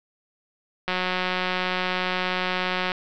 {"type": "click train", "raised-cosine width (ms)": 0.3, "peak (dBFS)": -9, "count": 374, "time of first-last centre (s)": [0.88, 2.918], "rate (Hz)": 183, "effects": ["low-pass 5000 Hz 12 dB/octave"]}